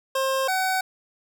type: tone pair in turn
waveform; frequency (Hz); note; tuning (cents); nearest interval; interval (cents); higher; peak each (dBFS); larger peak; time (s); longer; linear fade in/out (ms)
25% pulse; 532 / 754.1; C5 / F#5; +29 / +33; tritone; 604; second; -18; neither; 0.15-0.48 / 0.48-0.81; neither; 5
effects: none